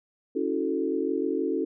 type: chord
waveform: sine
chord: F# minor seventh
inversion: second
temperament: equal with one note detuned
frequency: 277.2 / 323 / 370 / 440 Hz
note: C#4 / E4 / F#4 / A4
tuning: 0 / -35 / 0 / 0 cents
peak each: -30 dBFS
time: 0.35-1.65 s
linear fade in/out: 10 ms
effects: none